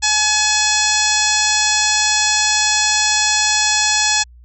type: harmonic tone with a mistuned harmonic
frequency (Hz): 851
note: G#5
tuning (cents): +42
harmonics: 1 / 2 / 3 / 4 / 5 / 6 / 7 / 8 / 9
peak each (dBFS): -22 / -22 / -22 / -22 / -22 / -22 / -22 / -22 / -22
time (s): 0.02-4.24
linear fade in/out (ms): 20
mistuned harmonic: 7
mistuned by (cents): -47
effects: added 60 Hz sine -40 dBFS peak until 4.44 s